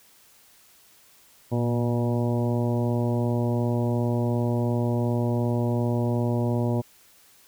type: harmonic tone with a mistuned harmonic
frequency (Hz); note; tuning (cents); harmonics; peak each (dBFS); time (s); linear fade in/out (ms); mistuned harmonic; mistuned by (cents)
120; B2; -49; 1 / 2 / 3 / 4 / 5 / 6 / 7 / 8; -24 / -27 / -31 / -34 / -33 / -41 / -40 / -40; 1.51-6.82; 20; 1; -40
effects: white hiss -56 dBFS RMS until 7.47 s